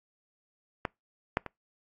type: clicks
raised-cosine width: 0.5 ms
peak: -14 / -10 / -22 dBFS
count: 3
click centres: 0.852 / 1.371 / 1.463 s
effects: noise-tail reverb RT60 0.2 s tail -26 dB re dry + AAC 32 kbps